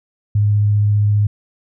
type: tone with vibrato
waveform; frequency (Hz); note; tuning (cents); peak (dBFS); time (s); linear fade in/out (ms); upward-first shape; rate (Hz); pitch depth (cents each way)
sine; 103.83; G#2; 0; -11; 0.35-1.27; 5; sine; 15; 9
effects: none